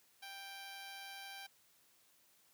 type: tone with amplitude modulation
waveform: 10% pulse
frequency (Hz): 786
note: G5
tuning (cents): +4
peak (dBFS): -38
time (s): 0.22-1.47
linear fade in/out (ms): 10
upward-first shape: sine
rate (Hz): 177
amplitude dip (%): 35
effects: white hiss -70 dBFS RMS until 2.53 s + high-pass 80 Hz 12 dB/octave